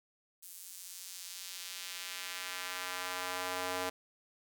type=tone with high-pass filter sweep; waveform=square; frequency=91.4 Hz; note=F#2; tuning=21 cents flat; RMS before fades=-41 dBFS; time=0.42-3.9 s; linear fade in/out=10 ms; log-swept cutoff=10000 to 550 Hz; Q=0.84; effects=none